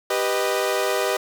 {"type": "chord", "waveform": "sawtooth", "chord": "G augmented", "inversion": "none", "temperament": "equal with one note detuned", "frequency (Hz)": [392, 493.9, 619.7], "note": ["G4", "B4", "D#5"], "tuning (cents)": [0, 0, -7], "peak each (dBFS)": -21, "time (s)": [0.1, 1.17], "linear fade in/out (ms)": 5, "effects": []}